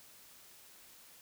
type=silence; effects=white hiss -58 dBFS RMS until 1.21 s